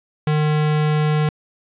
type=tone; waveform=square; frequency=152 Hz; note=D#3; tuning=40 cents flat; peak=-16 dBFS; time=0.27-1.29 s; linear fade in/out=2 ms; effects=resampled to 8000 Hz + 9-bit